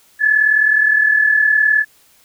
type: tone pair together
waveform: sine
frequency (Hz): 1687.6 / 1727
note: G#6 / A6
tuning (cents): +27 / -33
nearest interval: unison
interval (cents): 40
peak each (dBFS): -17 / -11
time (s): 0.19-1.85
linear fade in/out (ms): 50
effects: white hiss -52 dBFS RMS until 2.24 s